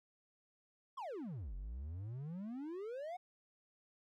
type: exponential two-way sweep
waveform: triangle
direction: down then up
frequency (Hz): 1145 to 43.65 to 747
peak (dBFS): -40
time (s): 0.97-3.17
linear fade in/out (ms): 10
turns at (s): 1.55
effects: none